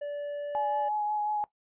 triangle tone with pitch glide, 580 to 584.7 Hz, D5 to D5, -22 to -8 cents, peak -30 dBFS, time 0.01-0.89 s, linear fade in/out 10 ms, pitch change +14 cents, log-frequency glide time 0.39-0.77 s
sine tone with vibrato, 841 Hz, G#5, 22 cents sharp, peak -27 dBFS, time 0.55-1.44 s, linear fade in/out 0 ms, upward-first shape sine, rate 5.6 Hz, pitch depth 15 cents each way
effects noise-tail reverb RT60 0.1 s tail -18 dB re dry + resampled to 8000 Hz

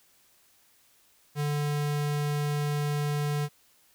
square tone, 146.83 Hz, D3, in tune, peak -27 dBFS, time 1.35-3.49 s, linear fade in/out 50 ms, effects white hiss -63 dBFS RMS until 3.94 s

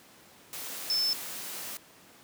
sine tone in noise, 5274 Hz, E8, in tune, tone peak -25 dBFS, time 0.9-1.13 s, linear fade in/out 0 ms, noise white, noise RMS -39 dBFS, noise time 0.53-1.77 s, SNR +11 dB, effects pink hiss -55 dBFS RMS until 2.23 s + high-pass 150 Hz 12 dB/octave

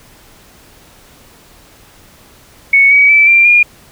sine tone with pitch steps, 2217 / 2266 / 2316 / 2368 / 2420 Hz, C#7 / C#7 / D7 / D7 / D#7, 0 / +37 / -25 / +14 / -49 cents, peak -4 dBFS, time 2.73-3.63 s, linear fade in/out 5 ms, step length 180 ms, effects pink hiss -43 dBFS RMS until 3.91 s

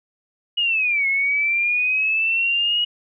sine linear two-way sweep, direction down then up, 2909 to 2165 to 2909 Hz, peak -17 dBFS, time 0.57-2.85 s, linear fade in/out 10 ms, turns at 1.07 s, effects none

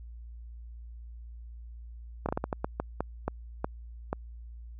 slowing click train, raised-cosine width 1 ms, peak -15 dBFS, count 12, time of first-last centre 2.26-4.13 s, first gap 28 ms, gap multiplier 1.33, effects added 58 Hz sine -42 dBFS peak until 4.79 s

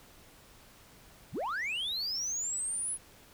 sine linear sweep, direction up, 34.65 to 10510 Hz, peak -29 dBFS, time 1.32-2.98 s, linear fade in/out 50 ms, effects tanh soft clip ceiling -31 dBFS + pink hiss -57 dBFS RMS until 3.33 s

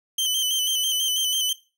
sawtooth tone with vibrato, 3070 Hz, G7, 37 cents flat, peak -18 dBFS, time 0.18-1.53 s, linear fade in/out 5 ms, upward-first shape square, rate 6.1 Hz, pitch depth 41 cents each way, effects noise-tail reverb RT60 0.3 s tail -17 dB re dry

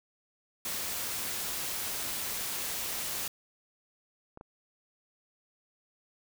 white noise, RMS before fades -35 dBFS, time 0.65-3.28 s, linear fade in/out 2 ms
clicks, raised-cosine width 1 ms, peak -32 dBFS, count 2, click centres 4.374 / 4.411 s
effects none

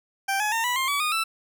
20% pulse tone with pitch steps, 784 / 845.1 / 911 / 982.1 / 1058.7 / 1141.2 / 1230.2 / 1326.2 Hz, G5 / G#5 / A#5 / B5 / C6 / C#6 / D#6 / E6, 0 / +30 / -40 / -10 / +20 / +50 / -20 / +10 cents, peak -18 dBFS, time 0.28-1.24 s, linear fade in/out 10 ms, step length 120 ms, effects none

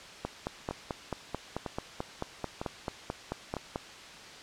two click trains, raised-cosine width 1 ms, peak -20 / -18 dBFS, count 4 / 17, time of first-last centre 0.71-3.567 / 0.25-3.759 s, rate 1.05 / 4.56 Hz, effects white hiss -47 dBFS RMS until 4.42 s + low-pass 5000 Hz 12 dB/octave

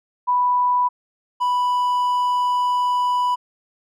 sine / triangle tone pair in turn, 987.8 / 987.8 Hz, B5 / B5, 0 / 0 cents, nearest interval unison, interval 0 cents, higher neither, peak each -15 dBFS, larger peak neither, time 0.27-0.89 / 1.4-3.36 s, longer second, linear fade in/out 20 ms, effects none

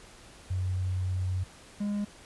sine / triangle tone pair in turn, 92.5 / 205.2 Hz, F#2 / G#3, 0 / -21 cents, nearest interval octave + major second, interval 1379 cents, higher second, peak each -27 / -26 dBFS, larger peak second, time 0.5-1.44 / 1.8-2.05 s, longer first, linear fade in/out 10 ms, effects pink hiss -52 dBFS RMS until 2.25 s + resampled to 24000 Hz

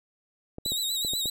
clicks, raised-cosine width 2 ms, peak -24 dBFS, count 6, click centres 0.584 / 0.661 / 0.72 / 1.049 / 1.135 / 1.257 s
sawtooth tone with vibrato, 3852 Hz, B7, 44 cents flat, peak -24 dBFS, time 0.65-1.3 s, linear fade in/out 5 ms, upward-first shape sine, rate 8.1 Hz, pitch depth 68 cents each way
effects none

